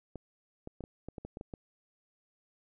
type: clicks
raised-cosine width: 2 ms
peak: -28 dBFS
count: 10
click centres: 0.157 / 0.674 / 0.807 / 0.839 / 1.086 / 1.182 / 1.25 / 1.371 / 1.411 / 1.538 s
effects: none